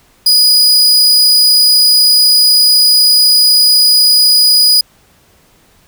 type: tone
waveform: 40% pulse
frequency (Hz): 4934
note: D#8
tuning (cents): -15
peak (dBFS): -4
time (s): 0.26-4.81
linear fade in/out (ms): 5
effects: pink hiss -49 dBFS RMS until 5.87 s